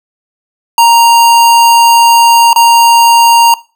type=tone with dropouts; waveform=square; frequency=932.3 Hz; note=A#5; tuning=in tune; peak=-3 dBFS; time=0.78-3.54 s; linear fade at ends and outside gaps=2 ms; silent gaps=2.531-2.56 s; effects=noise-tail reverb RT60 0.3 s tail -19 dB re dry

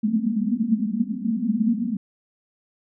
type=band-pass noise; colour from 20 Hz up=white; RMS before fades=-23 dBFS; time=0.03-1.97 s; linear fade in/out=5 ms; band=200 to 240 Hz; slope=96 dB/octave; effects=none

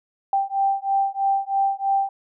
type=beating tone pair; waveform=sine; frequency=784 / 787.1 Hz; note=G5 / G5; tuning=0 / +7 cents; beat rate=3.1 Hz; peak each=-22 dBFS; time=0.33-2.09 s; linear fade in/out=2 ms; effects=none

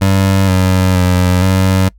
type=tone with pitch steps; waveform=25% pulse; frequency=96.6 / 93.2 / 90.8 / 94.5 Hz; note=G2 / F#2 / F#2 / F#2; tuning=-25 / +13 / -32 / +37 cents; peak=-5 dBFS; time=0.01-1.89 s; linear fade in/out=10 ms; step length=470 ms; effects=noise-tail reverb RT60 0.1 s tail -25 dB re dry + added 50 Hz sine -40 dBFS peak until 1.98 s

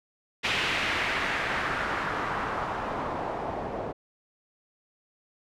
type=noise with low-pass filter sweep; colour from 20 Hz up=white; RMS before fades=-30 dBFS; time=0.43-3.93 s; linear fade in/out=20 ms; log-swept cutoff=2800 to 640 Hz; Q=1.7; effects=none

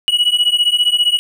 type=beating tone pair; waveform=triangle; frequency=2918 / 2933 Hz; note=F#7 / F#7; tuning=-25 / -16 cents; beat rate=15 Hz; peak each=-13 dBFS; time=0.08-1.19 s; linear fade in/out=0 ms; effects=none

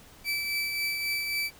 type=tone with tremolo; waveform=30% pulse; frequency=2315 Hz; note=D7; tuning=25 cents flat; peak=-24 dBFS; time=0.24-1.51 s; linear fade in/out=50 ms; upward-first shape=triangle; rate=3.7 Hz; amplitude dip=40%; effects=pink hiss -53 dBFS RMS until 1.59 s

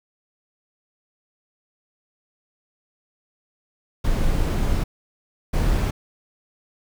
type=noise bursts at uneven times; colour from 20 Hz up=brown; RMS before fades=-20 dBFS; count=2; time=4.04-4.84 / 5.53-5.91 s; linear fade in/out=10 ms; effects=none

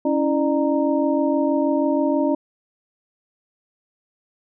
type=tone cluster; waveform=sine; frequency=279.3 / 325.6 / 600 / 929 Hz; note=C#4 / E4 / D5 / A#5; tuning=+13 / -21 / +37 / -6 cents; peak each=-20 / -23 / -22 / -28 dBFS; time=0.05-2.35 s; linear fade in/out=5 ms; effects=none

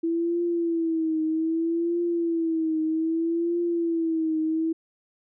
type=tone with vibrato; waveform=sine; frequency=329.6 Hz; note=E4; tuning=in tune; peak=-22 dBFS; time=0.03-4.73 s; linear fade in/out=10 ms; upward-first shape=triangle; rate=0.63 Hz; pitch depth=85 cents each way; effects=none

